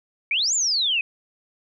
sine exponential two-way sweep, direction up then down, 2217 to 7459 to 2478 Hz, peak -19 dBFS, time 0.31-1.01 s, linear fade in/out 2 ms, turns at 0.54 s, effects none

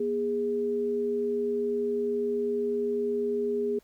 sine tone pair together, 240.7 / 412.6 Hz, B3 / G#4, -44 / -11 cents, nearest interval major sixth, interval 933 cents, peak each -33 / -26 dBFS, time 0-3.79 s, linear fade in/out 5 ms, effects pink hiss -64 dBFS RMS until 3.83 s

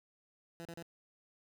15% pulse tone bursts, 168.3 Hz, E3, 36 cents sharp, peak -38 dBFS, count 3, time 0.6-0.826 s, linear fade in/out 0 ms, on 52 ms, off 35 ms, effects none

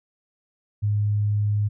sine tone, 104 Hz, G#2, 3 cents sharp, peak -19 dBFS, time 0.82-1.69 s, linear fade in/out 20 ms, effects none

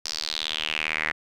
sawtooth tone with band-pass filter sweep, 77.7 Hz, D#2, 2 cents flat, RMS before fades -29 dBFS, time 0.05-1.12 s, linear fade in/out 5 ms, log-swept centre 5300 to 1900 Hz, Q 4.7, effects none

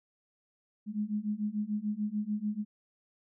sine beating tone pair, 206.5 / 213.3 Hz, G#3 / G#3, -10 / +46 cents, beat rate 6.8 Hz, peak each -34 / -33 dBFS, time 0.86-2.65 s, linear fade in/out 50 ms, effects none

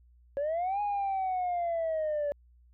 sine linear two-way sweep, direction up then down, 549 to 830.6 to 572 Hz, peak -26 dBFS, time 0.37-2.32 s, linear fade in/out 0 ms, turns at 0.81 s, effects tanh soft clip ceiling -26 dBFS + added 60 Hz sine -57 dBFS peak until 2.73 s

